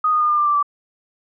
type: tone with pitch steps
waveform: sine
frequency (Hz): 1244.5 / 1230.2 / 1216.1 / 1202.1 / 1188.3 / 1174.7 / 1161.2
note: D#6 / D#6 / D#6 / D6 / D6 / D6 / D6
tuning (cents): 0 / -20 / -40 / +40 / +20 / 0 / -20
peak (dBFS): -14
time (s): 0.04-0.628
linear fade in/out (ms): 5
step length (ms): 84
effects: none